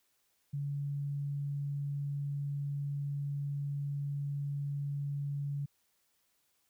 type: tone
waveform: sine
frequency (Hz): 142.3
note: C#3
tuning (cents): +46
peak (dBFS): -33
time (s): 0.53-5.66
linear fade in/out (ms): 10
effects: white hiss -75 dBFS RMS until 6.69 s